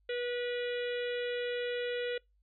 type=harmonic tone; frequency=486.6 Hz; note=B4; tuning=26 cents flat; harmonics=1 / 3 / 4 / 5 / 6 / 7 / 8; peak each=-33 / -44 / -44 / -47 / -47 / -47 / -52 dBFS; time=0.09-2.18 s; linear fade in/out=5 ms; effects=noise-tail reverb RT60 0.2 s tail -26 dB re dry + added 50 Hz sine -67 dBFS peak until 2.42 s